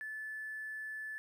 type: tone with hard clipping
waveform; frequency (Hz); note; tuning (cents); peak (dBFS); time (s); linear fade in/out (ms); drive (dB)
triangle; 1740; A6; -20; -40; 0.01-1.18; 0; 3
effects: none